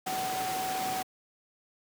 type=tone in noise; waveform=sine; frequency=753 Hz; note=F#5; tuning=30 cents sharp; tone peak=-31 dBFS; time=0.06-1.03 s; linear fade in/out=10 ms; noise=pink; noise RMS=-35 dBFS; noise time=0.06-1.03 s; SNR=+1 dB; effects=high-pass 200 Hz 12 dB/octave